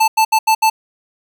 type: tone bursts at uneven times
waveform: square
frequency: 881 Hz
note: A5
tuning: 2 cents sharp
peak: -10 dBFS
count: 5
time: 0-0.08 / 0.17-0.25 / 0.32-0.39 / 0.47-0.55 / 0.62-0.7 s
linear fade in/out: 10 ms
effects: 8-bit